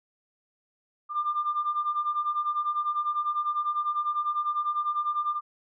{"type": "beating tone pair", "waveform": "sine", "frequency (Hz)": [1189, 1199], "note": ["D6", "D6"], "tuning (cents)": [21, 36], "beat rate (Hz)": 10, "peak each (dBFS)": [-30, -26], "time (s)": [1.09, 5.41], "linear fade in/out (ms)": 50, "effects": ["tanh soft clip ceiling -19 dBFS"]}